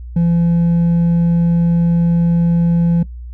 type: tone with hard clipping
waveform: sine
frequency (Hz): 170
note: F3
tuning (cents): -46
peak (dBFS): -11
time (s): 0.16-3.03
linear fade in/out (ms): 5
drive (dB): 2
effects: noise-tail reverb RT60 0.1 s tail -19 dB re dry + added 60 Hz sine -27 dBFS peak until 3.33 s

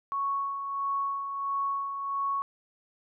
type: tone with tremolo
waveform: sine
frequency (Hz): 1108.7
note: C#6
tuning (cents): 0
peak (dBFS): -26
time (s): 0.12-2.42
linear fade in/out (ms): 0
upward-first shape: sine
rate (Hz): 1.5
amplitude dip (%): 50
effects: none

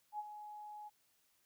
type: tone with ADSR envelope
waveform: sine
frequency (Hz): 840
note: G#5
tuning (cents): +19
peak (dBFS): -37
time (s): 0.12-0.9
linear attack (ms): 70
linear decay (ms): 34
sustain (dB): -10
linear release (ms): 27
effects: white hiss -75 dBFS RMS until 1.45 s

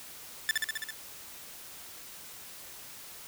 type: tone with echo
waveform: sawtooth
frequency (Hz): 1760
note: A6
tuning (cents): 0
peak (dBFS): -20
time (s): 0.49-0.51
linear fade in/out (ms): 0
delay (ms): 66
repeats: 6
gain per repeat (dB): -2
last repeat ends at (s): 0.906
effects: white hiss -47 dBFS RMS until 3.27 s

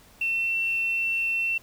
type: tone with quantisation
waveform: sine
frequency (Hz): 2699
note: E7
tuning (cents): +40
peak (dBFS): -23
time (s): 0.21-1.58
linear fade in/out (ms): 5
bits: 8
effects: pink hiss -54 dBFS RMS until 1.62 s

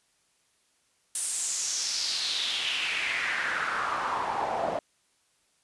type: noise with band-pass filter sweep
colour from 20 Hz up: pink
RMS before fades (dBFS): -30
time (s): 1.15-4.79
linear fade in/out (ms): 2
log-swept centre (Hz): 9400 to 630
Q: 3.7
effects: white hiss -69 dBFS RMS until 5.63 s + resampled to 24000 Hz

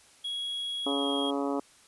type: tone with pitch glide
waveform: triangle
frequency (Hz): 3322 to 3274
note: G#7 to G#7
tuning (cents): 0 to -25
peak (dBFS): -30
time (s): 0.24-1.31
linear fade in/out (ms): 10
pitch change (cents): -25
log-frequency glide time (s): 0.86-1.06
type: harmonic tone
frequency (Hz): 140.3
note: C#3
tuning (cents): +21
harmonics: 2 / 3 / 4 / 5 / 6 / 7 / 8 / 9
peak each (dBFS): -30 / -34 / -36 / -38 / -40 / -41 / -42 / -43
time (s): 0.86-1.6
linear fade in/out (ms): 5
effects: white hiss -58 dBFS RMS until 1.87 s + resampled to 24000 Hz

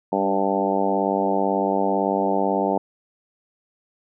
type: harmonic tone with a mistuned harmonic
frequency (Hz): 98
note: G2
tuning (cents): 0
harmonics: 2 / 3 / 4 / 5 / 6 / 7 / 8 / 9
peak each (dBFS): -27 / -27 / -27 / -27 / -27 / -27 / -27 / -27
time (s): 0.12-2.78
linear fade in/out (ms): 5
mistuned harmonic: 3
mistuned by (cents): -18
effects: none

